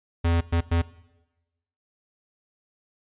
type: tone bursts at uneven times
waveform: square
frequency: 84.5 Hz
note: E2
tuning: 43 cents sharp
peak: -20 dBFS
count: 3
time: 0.24-0.41 / 0.52-0.61 / 0.71-0.82 s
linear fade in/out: 10 ms
effects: noise-tail reverb RT60 1.0 s tail -19 dB re dry + resampled to 8000 Hz